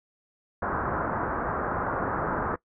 white low-pass noise, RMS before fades -29 dBFS, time 0.62-2.56 s, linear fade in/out 5 ms, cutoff 1500 Hz, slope 48 dB/octave, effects noise-tail reverb RT60 0.1 s tail -20 dB re dry

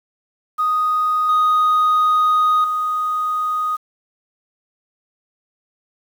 sine tone with level steps, 1244.5 Hz, D#6, in tune, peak -14 / -10 / -17 dBFS, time 0.58-3.77 s, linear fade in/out 20 ms, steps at 1.29 / 2.64 s, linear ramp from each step 2 ms, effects tanh soft clip ceiling -11 dBFS + 7-bit

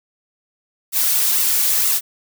blue noise with flanger, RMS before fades -17 dBFS, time 0.92-2.01 s, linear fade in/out 50 ms, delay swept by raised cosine 1.2 to 3.9 ms, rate 2.1 Hz, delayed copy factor -0.65, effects none

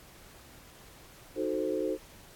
sine chord, D# diminished seventh, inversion none, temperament equal, 311.1 / 370 / 440 / 523.3 Hz, D#4 / F#4 / A4 / C5, 0 / 0 / 0 / 0 cents, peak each -34 dBFS, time 1.35-1.98 s, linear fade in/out 50 ms, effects pink hiss -54 dBFS RMS until 2.35 s + AAC 64 kbps

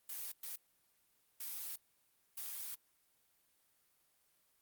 blue noise bursts at uneven times, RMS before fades -44 dBFS, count 4, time 0.09-0.32 / 0.43-0.56 / 1.4-1.76 / 2.37-2.75 s, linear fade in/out 5 ms, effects white hiss -75 dBFS RMS until 4.61 s + Opus 32 kbps

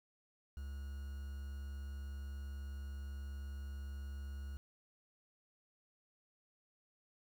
triangle tone with quantisation, 69.4 Hz, C#2, 3 cents sharp, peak -40 dBFS, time 0.57-4.57 s, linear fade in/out 0 ms, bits 10, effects none

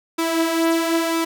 sawtooth tone with flanger, 329.6 Hz, E4, in tune, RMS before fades -20 dBFS, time 0.18-1.25 s, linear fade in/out 10 ms, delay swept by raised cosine 0.81 to 6.01 ms, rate 1 Hz, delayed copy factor +0.5, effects none

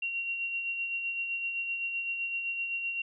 sine tone with tremolo, 2750 Hz, F7, 27 cents flat, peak -29 dBFS, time 0.02-3.02 s, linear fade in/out 5 ms, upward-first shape sine, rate 7.8 Hz, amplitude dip 40%, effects none

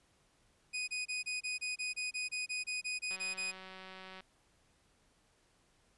sawtooth tone bursts, 2489 Hz, D#7, in tune, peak -32 dBFS, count 16, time 0.73-3.52 s, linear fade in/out 20 ms, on 150 ms, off 26 ms
click train, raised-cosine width 0.3 ms, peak -34 dBFS, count 207, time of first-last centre 3.11-4.206 s, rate 188 Hz
effects pink hiss -71 dBFS RMS until 5.97 s + resampled to 24000 Hz

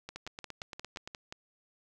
two click trains, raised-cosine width 0.2 ms, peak -24 / -24 dBFS, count 8 / 9, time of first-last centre 0.09-1.325 / 0.16-1.075 s, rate 5.67 / 8.74 Hz, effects none

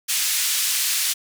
white band-pass noise, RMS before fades -22 dBFS, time 0.08-1.14 s, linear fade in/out 20 ms, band 2300 to 11000 Hz, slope 12 dB/octave, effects none

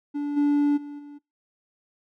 triangle tone with level steps, 289.8 Hz, D4, 23 cents flat, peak -23 / -15 / -32 / -37 dBFS, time 0.14-1.19 s, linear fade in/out 20 ms, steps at 0.36 / 0.76 / 0.98 s, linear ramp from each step 20 ms, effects noise-tail reverb RT60 0.2 s tail -23 dB re dry + tanh soft clip ceiling -11 dBFS

